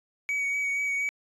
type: tone with vibrato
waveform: triangle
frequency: 2257 Hz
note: C#7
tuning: 31 cents sharp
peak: -24 dBFS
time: 0.29-1.09 s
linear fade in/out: 0 ms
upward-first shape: sine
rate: 4.2 Hz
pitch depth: 17 cents each way
effects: resampled to 24000 Hz